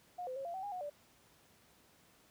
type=tone with pitch steps; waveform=sine; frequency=717 / 512 / 543 / 687 / 760 / 814 / 729 / 584 Hz; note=F5 / C5 / C#5 / F5 / F#5 / G#5 / F#5 / D5; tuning=+45 / -38 / -36 / -29 / +46 / -35 / -26 / -10 cents; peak=-39 dBFS; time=0.18-0.9 s; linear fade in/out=10 ms; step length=90 ms; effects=pink hiss -66 dBFS RMS until 2.3 s + high-pass 80 Hz 12 dB/octave